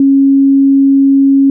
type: tone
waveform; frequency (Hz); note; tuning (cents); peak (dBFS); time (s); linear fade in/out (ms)
sine; 274.1; C#4; -19; -4; 0-1.5; 2
effects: none